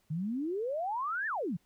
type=exponential two-way sweep; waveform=sine; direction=up then down; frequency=146.83 to 1821 to 149 Hz; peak=-31 dBFS; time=0.1-1.57 s; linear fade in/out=10 ms; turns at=1.27 s; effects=pink hiss -72 dBFS RMS until 1.65 s